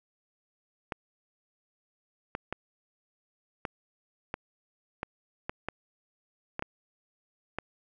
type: clicks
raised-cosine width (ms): 0.5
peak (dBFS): -17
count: 11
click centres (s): 0.922 / 2.351 / 2.526 / 3.652 / 4.341 / 5.031 / 5.495 / 5.686 / 6.594 / 6.624 / 7.586
effects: none